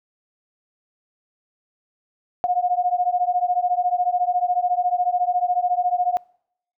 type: beating tone pair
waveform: sine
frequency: 712 / 726 Hz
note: F5 / F#5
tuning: +33 / -33 cents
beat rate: 14 Hz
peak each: -21 dBFS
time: 2.44-6.17 s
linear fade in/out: 0 ms
effects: noise-tail reverb RT60 0.7 s tail -25 dB re dry